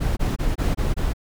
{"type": "noise bursts", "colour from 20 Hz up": "brown", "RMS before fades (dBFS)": -21, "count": 6, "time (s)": [0, 1.135], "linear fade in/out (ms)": 20, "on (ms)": 170, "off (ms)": 23, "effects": []}